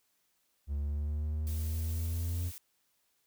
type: exponential sweep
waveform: triangle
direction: up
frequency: 70.8 to 87.31 Hz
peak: -29 dBFS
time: 0.67-2.52 s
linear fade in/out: 50 ms
type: noise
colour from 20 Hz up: blue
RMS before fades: -47 dBFS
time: 1.47-2.58 s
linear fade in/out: 0 ms
effects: white hiss -75 dBFS RMS until 3.26 s